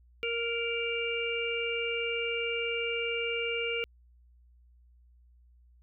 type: harmonic tone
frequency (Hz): 466.2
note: A#4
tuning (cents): 0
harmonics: 1 / 3 / 5 / 6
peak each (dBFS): -33 / -41 / -34 / -35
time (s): 0.23-3.84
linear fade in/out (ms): 0
effects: added 60 Hz sine -57 dBFS peak until 5.82 s